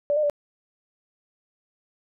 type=tone with pitch steps; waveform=sine; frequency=580 / 608 / 583 Hz; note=D5 / D#5 / D5; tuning=-22 / -40 / -13 cents; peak=-19 dBFS; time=0.1-0.298 s; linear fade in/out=0 ms; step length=66 ms; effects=none